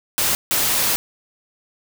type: noise bursts at uneven times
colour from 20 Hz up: white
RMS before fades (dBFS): -19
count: 2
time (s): 0.18-0.35 / 0.51-0.96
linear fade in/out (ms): 0
effects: none